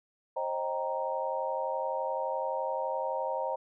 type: chord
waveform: sine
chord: C minor seventh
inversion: none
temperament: equal with one note detuned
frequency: 530.6 / 622.3 / 784 / 932.3 Hz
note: C5 / Eb5 / G5 / Bb5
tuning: +24 / 0 / 0 / 0 cents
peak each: -34 / -36 / -38 / -34 dBFS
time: 0.36-3.56 s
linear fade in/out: 10 ms
effects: none